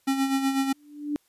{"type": "tone with tremolo", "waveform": "square", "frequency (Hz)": 270, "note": "C#4", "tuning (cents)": -45, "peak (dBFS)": -21, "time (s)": [0.07, 0.73], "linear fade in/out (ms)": 10, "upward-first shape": "sine", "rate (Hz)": 8.1, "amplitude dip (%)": 55}
{"type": "tone with exponential growth", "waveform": "sine", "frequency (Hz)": 293.7, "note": "D4", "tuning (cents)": 0, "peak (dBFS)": -22, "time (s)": [0.71, 1.16], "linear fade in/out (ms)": 0, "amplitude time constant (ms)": 96}
{"effects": ["white hiss -67 dBFS RMS until 1.28 s", "resampled to 32000 Hz"]}